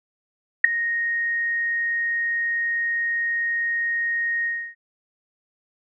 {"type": "tone with ADSR envelope", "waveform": "sine", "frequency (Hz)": 1864.7, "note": "A#6", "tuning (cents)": 0, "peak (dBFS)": -4, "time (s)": [0.64, 4.75], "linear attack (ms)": 6, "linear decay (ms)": 5, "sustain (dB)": -17, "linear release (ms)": 300, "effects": []}